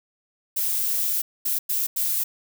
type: noise bursts at uneven times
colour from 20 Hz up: violet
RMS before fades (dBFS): -24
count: 4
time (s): 0.56-1.22 / 1.45-1.59 / 1.69-1.87 / 1.96-2.24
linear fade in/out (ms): 10
effects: none